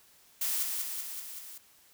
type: noise with echo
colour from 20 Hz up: blue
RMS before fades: -31 dBFS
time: 0.41-0.63 s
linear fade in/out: 5 ms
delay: 190 ms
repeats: 5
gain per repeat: -3 dB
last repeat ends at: 1.58 s
effects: white hiss -61 dBFS RMS until 1.93 s